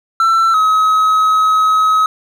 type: tone pair in turn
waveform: triangle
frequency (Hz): 1339 / 1275.7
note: E6 / D#6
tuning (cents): +27 / +43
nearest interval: minor second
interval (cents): 84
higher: first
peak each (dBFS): -7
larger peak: neither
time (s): 0.2-0.54 / 0.54-2.06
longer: second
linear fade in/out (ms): 2
effects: none